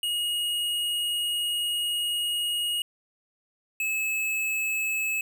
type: tone pair in turn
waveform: square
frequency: 2878 / 2594 Hz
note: F#7 / E7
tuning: -49 / -28 cents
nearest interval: major second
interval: 179 cents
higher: first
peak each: -26 dBFS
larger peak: neither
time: 0.03-2.82 / 3.8-5.21 s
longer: first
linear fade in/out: 2 ms
effects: none